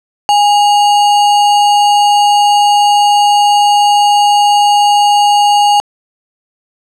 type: tone with sample-and-hold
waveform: sine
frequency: 822 Hz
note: G#5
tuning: 18 cents flat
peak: -5 dBFS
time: 0.29-5.8 s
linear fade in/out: 0 ms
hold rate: 3675 Hz
effects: low-pass 7000 Hz 12 dB/octave